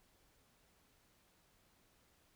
silence, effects pink hiss -72 dBFS RMS until 2.35 s

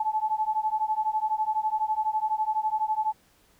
sine beating tone pair, 859 / 871 Hz, A5 / A5, -42 / -18 cents, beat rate 12 Hz, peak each -27 dBFS, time 0-3.13 s, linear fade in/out 5 ms, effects pink hiss -62 dBFS RMS until 3.59 s

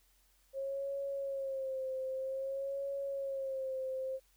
sine tone with vibrato, 539 Hz, C#5, 49 cents flat, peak -35 dBFS, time 0.53-4.2 s, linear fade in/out 50 ms, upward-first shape sine, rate 0.52 Hz, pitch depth 51 cents each way, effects added 45 Hz sine -70 dBFS peak until 4.36 s + white hiss -71 dBFS RMS until 4.36 s

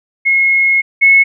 sine tone pair in turn, 2165 / 2190 Hz, C#7 / C#7, -41 / -22 cents, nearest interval unison, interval 19 cents, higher second, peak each -8 / -4 dBFS, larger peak second, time 0.25-0.82 / 1.01-1.24 s, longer first, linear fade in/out 20 ms, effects none

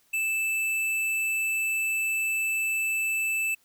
sine tone with hard clipping, 2637 Hz, E7, in tune, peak -26 dBFS, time 0.13-3.55 s, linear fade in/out 10 ms, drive 13 dB, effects white hiss -65 dBFS RMS until 3.64 s

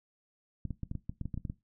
clicks, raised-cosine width 5 ms, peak -24 dBFS, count 12, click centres 0.653 / 0.707 / 0.833 / 0.914 / 0.953 / 1.095 / 1.213 / 1.256 / 1.342 / 1.376 / 1.452 / 1.499 s, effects noise-tail reverb RT60 0.2 s tail -17 dB re dry

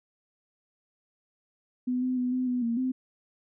sine tone with pitch steps, 250.4 / 254.8 / 249.1 / 254.6 / 248.2 / 232.4 / 257.6 Hz, B3 / C4 / B3 / C4 / B3 / A#3 / C4, +24 / -46 / +15 / -47 / +9 / -5 / -27 cents, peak -25 dBFS, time 1.87-2.92 s, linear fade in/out 10 ms, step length 150 ms, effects none

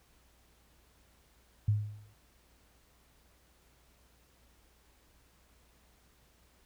sine tone with exponential decay, 104.9 Hz, G#2, 18 cents sharp, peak -22 dBFS, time 1.68-2.14 s, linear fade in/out 5 ms, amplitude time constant 100 ms, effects added 60 Hz sine -67 dBFS peak until 6.65 s + pink hiss -67 dBFS RMS until 6.65 s

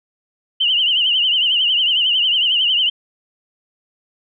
sine tone with vibrato, 2960 Hz, F#7, in tune, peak -13 dBFS, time 0.6-2.9 s, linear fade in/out 10 ms, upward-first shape triangle, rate 11 Hz, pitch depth 120 cents each way, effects none

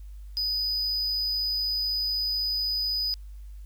triangle tone, 4978 Hz, D#8, in tune, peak -24 dBFS, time 0.37-3.14 s, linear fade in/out 0 ms, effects added 50 Hz sine -39 dBFS peak until 3.65 s + white hiss -66 dBFS RMS until 3.65 s

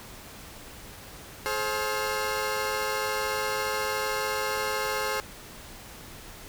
15% pulse tone cluster, 426.8 / 530 / 1409 Hz, G#4 / C5 / F6, +47 / +22 / +15 cents, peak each -24 / -24 / -30 dBFS, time 1.46-5.2 s, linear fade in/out 0 ms, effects pink hiss -45 dBFS RMS until 6.48 s

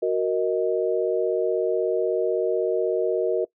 sine chord, D# minor, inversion first, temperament equal with one note detuned, 370 / 466.2 / 626.9 Hz, F#4 / A#4 / D#5, 0 / 0 / +13 cents, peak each -24 / -23 / -27 dBFS, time 0.02-3.45 s, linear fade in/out 10 ms, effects noise-tail reverb RT60 0.1 s tail -21 dB re dry

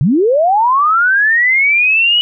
sine linear sweep, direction up, 118.8 to 2956 Hz, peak -8 dBFS, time 0.01-2.21 s, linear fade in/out 0 ms, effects none

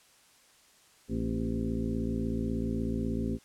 harmonic tone with a mistuned harmonic, 56.4 Hz, A1, 44 cents sharp, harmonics 1 / 2 / 3 / 4 / 5 / 6 / 7 / 9, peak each -36 / -37 / -39 / -33 / -36 / -44 / -39 / -46 dBFS, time 1.08-3.39 s, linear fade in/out 50 ms, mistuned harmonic 5, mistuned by -57 cents, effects white hiss -61 dBFS RMS until 3.44 s + low-pass 10000 Hz 12 dB/octave

